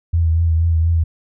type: tone with vibrato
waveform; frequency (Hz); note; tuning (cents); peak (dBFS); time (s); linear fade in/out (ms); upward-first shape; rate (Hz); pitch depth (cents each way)
sine; 82.41; E2; 0; -12; 0.13-1.04; 10; triangle; 4.2; 47
effects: none